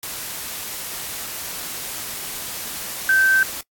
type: tone in noise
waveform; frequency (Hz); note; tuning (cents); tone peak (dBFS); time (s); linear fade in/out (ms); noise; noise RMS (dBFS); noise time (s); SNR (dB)
sine; 1552; G6; -18; -13; 3.09-3.43; 2; white; -30; 0.03-3.61; +14
effects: noise-tail reverb RT60 0.1 s tail -24 dB re dry + AAC 64 kbps